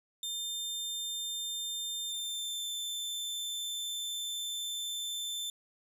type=tone with pitch glide; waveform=sawtooth; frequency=3600 to 3544 Hz; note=A7 to A7; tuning=+39 to +12 cents; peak=-32 dBFS; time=0.23-5.5 s; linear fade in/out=2 ms; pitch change=-27 cents; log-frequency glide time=2.07-2.7 s; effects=resampled to 32000 Hz